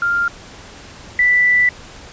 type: tone pair in turn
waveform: sine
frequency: 1396.9 / 1975.5 Hz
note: F6 / B6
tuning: 0 / 0 cents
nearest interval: tritone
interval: 600 cents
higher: second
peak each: -14 / -10 dBFS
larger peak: second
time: 0.02-0.28 / 1.19-1.69 s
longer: second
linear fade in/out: 2 ms
effects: pink hiss -38 dBFS RMS until 2.12 s + resampled to 16000 Hz